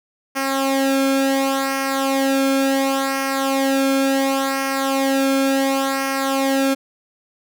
sawtooth tone with flanger, 270.7 Hz, C#4, 41 cents flat, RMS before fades -19 dBFS, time 0.35-6.75 s, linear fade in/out 20 ms, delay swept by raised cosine 0.26 to 1.05 ms, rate 0.7 Hz, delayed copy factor -0.7, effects none

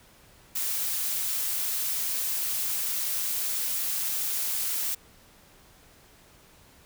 blue noise, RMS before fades -29 dBFS, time 0.55-4.95 s, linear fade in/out 10 ms, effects pink hiss -56 dBFS RMS until 6.85 s

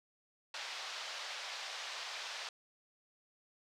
white band-pass noise, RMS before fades -44 dBFS, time 0.54-2.49 s, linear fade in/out 2 ms, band 590 to 5100 Hz, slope 24 dB/octave, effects none

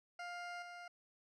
20% pulse tone with level steps, 703 Hz, F5, 11 cents sharp, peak -39 / -44 dBFS, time 0.19-0.88 s, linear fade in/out 5 ms, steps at 0.62 s, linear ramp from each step 5 ms, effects low-pass 5000 Hz 12 dB/octave

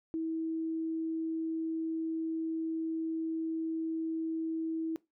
sine tone, 323.5 Hz, E4, 32 cents flat, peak -31 dBFS, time 0.14-4.96 s, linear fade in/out 0 ms, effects noise-tail reverb RT60 0.2 s tail -20 dB re dry

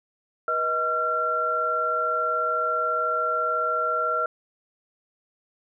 sine tone cluster, 485.3 / 631 / 1367 Hz, B4 / D#5 / F6, -30 / +24 / -37 cents, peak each -31 / -29 / -23 dBFS, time 0.48-4.26 s, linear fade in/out 2 ms, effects none

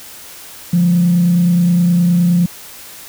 sine tone with frequency modulation, 174.61 Hz, F3, in tune, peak -8 dBFS, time 0.73-2.46 s, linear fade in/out 5 ms, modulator 29.6 Hz, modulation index 0.28, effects tanh soft clip ceiling -4 dBFS + white hiss -35 dBFS RMS until 3.08 s

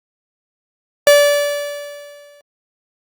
45% pulse tone with exponential decay, 579 Hz, D5, 25 cents flat, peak -5 dBFS, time 1.07-2.41 s, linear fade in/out 1 ms, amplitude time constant 290 ms, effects Opus 48 kbps

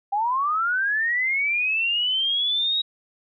sine linear sweep, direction up, 784 to 3825 Hz, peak -20 dBFS, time 0.12-2.82 s, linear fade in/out 10 ms, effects none

